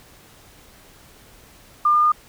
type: tone with pitch steps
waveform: sine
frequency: 1200 / 1208.3 / 1216.8 Hz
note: D6 / D6 / D#6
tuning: +37 / +49 / -39 cents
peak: -13 dBFS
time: 1.85-2.12 s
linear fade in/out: 5 ms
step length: 90 ms
effects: pink hiss -49 dBFS RMS until 2.28 s